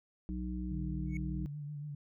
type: harmonic tone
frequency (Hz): 61.74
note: B1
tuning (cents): 0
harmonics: 1 / 3 / 5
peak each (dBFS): -38 / -39 / -43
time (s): 0.29-1.46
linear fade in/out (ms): 0
type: tone with vibrato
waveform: sine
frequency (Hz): 146.83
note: D3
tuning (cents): 0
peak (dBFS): -39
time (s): 0.71-1.95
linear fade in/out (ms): 5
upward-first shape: triangle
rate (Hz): 7.2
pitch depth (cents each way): 48
type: tone with exponential growth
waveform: triangle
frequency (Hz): 2217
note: C#7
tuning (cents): 0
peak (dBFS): -39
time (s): 1.06-1.17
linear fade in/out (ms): 2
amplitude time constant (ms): 22
effects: none